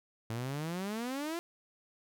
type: exponential sweep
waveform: sawtooth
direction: up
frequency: 110 to 349.2 Hz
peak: -31 dBFS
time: 0.3-1.39 s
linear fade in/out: 0 ms
effects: none